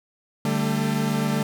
40% pulse chord, D suspended fourth, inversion none, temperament equal with one note detuned, 146.83 / 196 / 223.1 Hz, D3 / G3 / A3, 0 / 0 / +24 cents, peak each -25 / -26 / -24 dBFS, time 0.45-1.43 s, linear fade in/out 2 ms, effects none

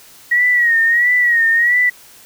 sine tone with vibrato, 1900 Hz, A#6, 33 cents sharp, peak -10 dBFS, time 0.31-1.9 s, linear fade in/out 10 ms, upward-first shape sine, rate 1.5 Hz, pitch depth 75 cents each way, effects white hiss -43 dBFS RMS until 2.25 s

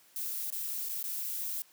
violet noise with dropouts, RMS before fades -36 dBFS, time 0.16-1.62 s, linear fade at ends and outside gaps 1 ms, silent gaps 0.503-0.524 / 0.888-0.893 / 1.028-1.04 s, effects white hiss -62 dBFS RMS until 1.72 s + high-pass 150 Hz 12 dB/octave

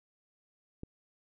click, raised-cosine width 3 ms, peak -28 dBFS, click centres 0.834 s, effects none

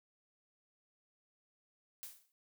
blue noise with exponential decay, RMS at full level -44 dBFS, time 2.03-2.32 s, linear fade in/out 0 ms, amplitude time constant 63 ms, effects none

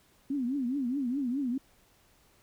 sine tone with vibrato, 261.6 Hz, C4, in tune, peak -28 dBFS, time 0.3-1.58 s, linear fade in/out 5 ms, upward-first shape triangle, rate 4.8 Hz, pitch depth 210 cents each way, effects pink hiss -64 dBFS RMS until 2.42 s

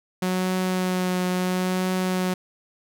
sawtooth tone with vibrato, 183.6 Hz, F#3, 13 cents flat, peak -18 dBFS, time 0.22-2.34 s, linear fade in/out 5 ms, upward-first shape triangle, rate 0.73 Hz, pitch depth 18 cents each way, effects none

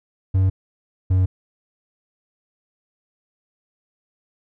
triangle tone pair in turn, 94.7 / 92.97 Hz, F#2 / F#2, +41 / +9 cents, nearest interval unison, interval 32 cents, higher first, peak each -12 dBFS, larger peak neither, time 0.34-0.5 / 1.1-1.26 s, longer neither, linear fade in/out 10 ms, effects none

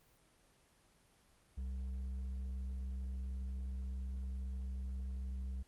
sine tone with hard clipping, 64.8 Hz, C2, 16 cents flat, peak -40 dBFS, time 1.57-5.63 s, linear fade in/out 10 ms, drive 4 dB, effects pink hiss -69 dBFS RMS until 5.67 s + Opus 24 kbps

